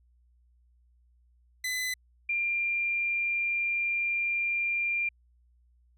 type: tone pair in turn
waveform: sawtooth / sine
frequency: 2012 / 2388 Hz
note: B6 / D7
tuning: +32 / +28 cents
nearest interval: minor third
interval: 296 cents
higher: second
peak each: -26 dBFS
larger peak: neither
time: 1.64-1.94 / 2.29-5.09 s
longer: second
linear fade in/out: 5 ms
effects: added 60 Hz sine -61 dBFS peak until 5.97 s